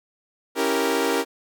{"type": "chord", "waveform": "sawtooth", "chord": "C# diminished seventh", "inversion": "none", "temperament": "equal", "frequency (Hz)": [277.2, 329.6, 392, 466.2], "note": ["C#4", "E4", "G4", "Bb4"], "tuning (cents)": [0, 0, 0, 0], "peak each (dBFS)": [-23, -24, -22, -20], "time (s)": [0.55, 1.25], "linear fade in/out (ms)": 50, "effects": []}